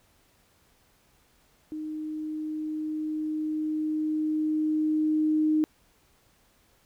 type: tone with level ramp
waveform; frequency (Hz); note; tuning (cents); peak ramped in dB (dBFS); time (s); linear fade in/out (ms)
sine; 309; D#4; -12; -32 to -20; 1.72-5.64; 0
effects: pink hiss -64 dBFS RMS until 6.85 s